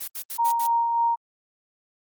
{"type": "noise bursts", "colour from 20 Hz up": "blue", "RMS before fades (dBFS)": -32, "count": 5, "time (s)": [0, 0.671], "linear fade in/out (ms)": 10, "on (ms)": 79, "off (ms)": 69}
{"type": "tone with tremolo", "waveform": "sine", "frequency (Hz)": 932.3, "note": "A#5", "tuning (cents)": 0, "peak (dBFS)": -18, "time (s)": [0.38, 1.16], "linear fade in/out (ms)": 20, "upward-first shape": "sine", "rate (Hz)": 3.4, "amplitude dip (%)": 35}
{"effects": ["Opus 24 kbps"]}